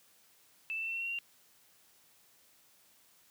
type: tone with pitch steps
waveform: sine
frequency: 2640 / 2658 / 2677 / 2695 / 2714 / 2733 / 2752 / 2771 Hz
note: E7 / E7 / E7 / E7 / E7 / F7 / F7 / F7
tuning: +2 / +14 / +26 / +38 / +50 / -38 / -26 / -14 cents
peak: -34 dBFS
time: 0.7-1.188 s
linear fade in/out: 0 ms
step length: 61 ms
effects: white hiss -65 dBFS RMS until 3.3 s + high-pass 80 Hz 12 dB/octave

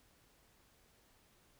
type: silence
effects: pink hiss -69 dBFS RMS until 1.59 s

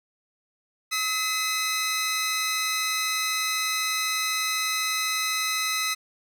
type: tone pair together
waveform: 15% pulse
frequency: 1280 / 2032 Hz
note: D#6 / B6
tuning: +49 / +49 cents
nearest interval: minor sixth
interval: 800 cents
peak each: -21 dBFS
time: 0.91-5.95 s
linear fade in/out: 20 ms
effects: none

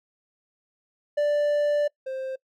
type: tone pair in turn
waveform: triangle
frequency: 587.3 / 526.3 Hz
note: D5 / C5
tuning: 0 / +10 cents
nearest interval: major second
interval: 190 cents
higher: first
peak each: -18 / -27 dBFS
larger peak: first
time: 1.17-1.88 / 2.06-2.36 s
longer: first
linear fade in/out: 10 ms
effects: noise-tail reverb RT60 0.1 s tail -24 dB re dry

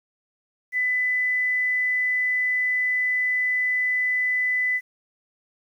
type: tone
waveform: sine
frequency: 2000 Hz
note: B6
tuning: 21 cents sharp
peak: -20 dBFS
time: 0.72-4.81 s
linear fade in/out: 50 ms
effects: 9-bit

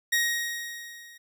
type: tone with level ramp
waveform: sawtooth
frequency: 1881 Hz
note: A#6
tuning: 15 cents sharp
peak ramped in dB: -17 to -44 dBFS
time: 0.12-1.18 s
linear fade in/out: 10 ms
effects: none

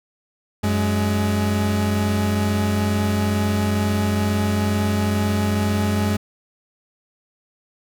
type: tone pair together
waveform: 40% pulse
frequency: 93.8 / 209.8 Hz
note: F#2 / G#3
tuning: +24 / +18 cents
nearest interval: octave + major second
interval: 1394 cents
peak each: -20 dBFS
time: 0.63-6.17 s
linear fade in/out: 10 ms
effects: none

